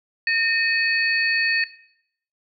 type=tone cluster; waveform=sine; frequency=1828 / 2537 / 4446 Hz; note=A#6 / D#7 / C#8; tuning=-34 / +33 / +4 cents; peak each=-20 / -23 / -27 dBFS; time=0.27-1.64 s; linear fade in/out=2 ms; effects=noise-tail reverb RT60 0.7 s tail -17 dB re dry